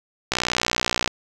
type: click train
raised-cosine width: 0.2 ms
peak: -3 dBFS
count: 47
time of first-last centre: 0.32-1.077 s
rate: 60.8 Hz
effects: none